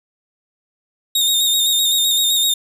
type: tone with vibrato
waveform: sawtooth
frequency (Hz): 3700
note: A#7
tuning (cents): -14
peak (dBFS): -11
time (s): 1.15-2.54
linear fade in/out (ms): 5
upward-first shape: square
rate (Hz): 7.8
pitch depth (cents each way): 34
effects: none